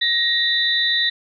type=tone cluster; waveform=sine; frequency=1880 / 3624 / 3936 Hz; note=A#6 / A#7 / B7; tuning=+14 / -50 / -7 cents; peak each=-21 / -21 / -20 dBFS; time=0.01-1.1 s; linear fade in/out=10 ms; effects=none